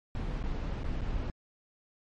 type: noise with dropouts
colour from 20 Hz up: brown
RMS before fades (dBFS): -33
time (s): 0.15-1.3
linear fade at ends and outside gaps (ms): 1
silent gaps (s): 0.429-0.438 / 0.834-0.842 / 1.009-1.016
effects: low-pass 4000 Hz 12 dB/octave + MP3 48 kbps